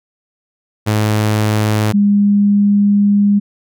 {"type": "tone pair in turn", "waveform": ["sawtooth", "sine"], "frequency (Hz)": [106.9, 203.3], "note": ["A2", "G#3"], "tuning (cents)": [-49, -37], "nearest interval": "major seventh", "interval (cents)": 1112, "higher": "second", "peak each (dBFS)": -8, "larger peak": "neither", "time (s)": [[0.86, 1.93], [1.93, 3.4]], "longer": "second", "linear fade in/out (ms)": 20, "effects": []}